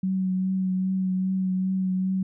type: tone with vibrato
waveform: sine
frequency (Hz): 187.5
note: F#3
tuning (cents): +23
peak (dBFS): -22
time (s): 0.03-2.23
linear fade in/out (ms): 5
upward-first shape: triangle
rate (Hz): 2.5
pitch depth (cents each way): 22
effects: none